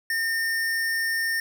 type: tone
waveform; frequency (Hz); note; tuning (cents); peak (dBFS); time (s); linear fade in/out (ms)
square; 1818; A#6; -44; -24; 0.1-1.4; 2
effects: 9-bit